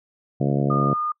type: harmonic tone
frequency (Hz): 70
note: C#2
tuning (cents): +18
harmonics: 2 / 3 / 4 / 5 / 6 / 7 / 8 / 9 / 10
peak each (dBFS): -21 / -25 / -27 / -29 / -31 / -32 / -33 / -34 / -35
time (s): 0.4-0.94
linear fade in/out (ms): 10
type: tone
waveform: sine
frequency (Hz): 1219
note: D#6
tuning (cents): -36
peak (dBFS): -22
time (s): 0.7-1.12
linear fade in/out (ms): 5
effects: noise-tail reverb RT60 0.1 s tail -24 dB re dry